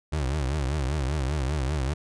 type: tone with vibrato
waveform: 30% pulse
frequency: 70.4 Hz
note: C#2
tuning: 27 cents sharp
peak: -22 dBFS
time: 0.12-1.94 s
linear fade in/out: 10 ms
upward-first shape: triangle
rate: 5.1 Hz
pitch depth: 220 cents each way
effects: resampled to 22050 Hz